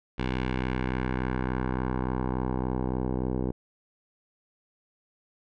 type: tone with low-pass filter sweep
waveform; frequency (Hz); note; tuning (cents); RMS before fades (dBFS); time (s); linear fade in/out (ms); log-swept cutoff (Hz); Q
10% pulse; 63.5; B1; +49; -29; 0.18-3.52; 10; 3000 to 540; 1.4
effects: none